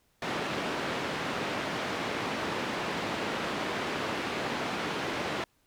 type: band-pass noise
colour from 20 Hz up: pink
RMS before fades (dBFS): -33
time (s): 0.22-5.44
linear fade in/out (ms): 2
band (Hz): 210 to 3100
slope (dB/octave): 12
effects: pink hiss -70 dBFS RMS until 5.66 s